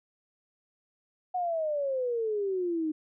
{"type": "exponential sweep", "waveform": "sine", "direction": "down", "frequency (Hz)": [740, 305.1], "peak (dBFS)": -27, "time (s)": [1.34, 2.92], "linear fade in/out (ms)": 10, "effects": []}